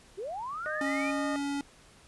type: linear sweep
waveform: sine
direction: up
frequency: 354.1 to 2489 Hz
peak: -34 dBFS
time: 0.17-1.12 s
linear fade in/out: 20 ms
type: harmonic tone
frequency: 613 Hz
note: D#5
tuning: 26 cents flat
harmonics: 1 / 2 / 3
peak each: -35 / -38 / -40 dBFS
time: 0.66-1.36 s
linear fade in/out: 0 ms
type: tone with pitch glide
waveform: square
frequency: 277.2 to 282.2 Hz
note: C#4 to C#4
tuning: 0 to +31 cents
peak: -31 dBFS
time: 0.81-1.61 s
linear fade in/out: 2 ms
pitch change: +31 cents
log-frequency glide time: 1.03-1.28 s
effects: pink hiss -57 dBFS RMS until 2.07 s + resampled to 24000 Hz